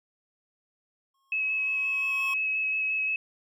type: tone with exponential growth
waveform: square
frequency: 1084 Hz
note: C#6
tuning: 39 cents flat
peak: -33 dBFS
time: 1.14-2.34 s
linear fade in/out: 5 ms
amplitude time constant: 260 ms
type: tone with vibrato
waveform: sine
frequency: 2573 Hz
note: E7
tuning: 43 cents flat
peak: -25 dBFS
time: 1.32-3.16 s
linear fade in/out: 2 ms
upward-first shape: square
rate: 5.7 Hz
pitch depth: 10 cents each way
effects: none